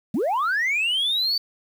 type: linear sweep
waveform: sine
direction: up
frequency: 174.61 to 4603 Hz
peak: -18 dBFS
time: 0.14-1.38 s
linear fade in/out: 5 ms
effects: tanh soft clip ceiling -18 dBFS + 8-bit